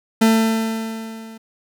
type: tone with level ramp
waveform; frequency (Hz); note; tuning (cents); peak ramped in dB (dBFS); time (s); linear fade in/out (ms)
40% pulse; 223.2; A3; +25; -9 to -35; 0.21-1.38; 10
effects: none